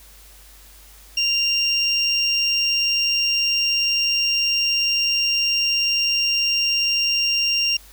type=tone pair together; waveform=triangle; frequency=2784 / 5563 Hz; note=F7 / F8; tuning=-6 / -8 cents; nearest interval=octave; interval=1198 cents; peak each=-19 / -19 dBFS; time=1.17-7.77 s; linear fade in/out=5 ms; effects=added 50 Hz sine -47 dBFS peak until 7.92 s + white hiss -48 dBFS RMS until 7.92 s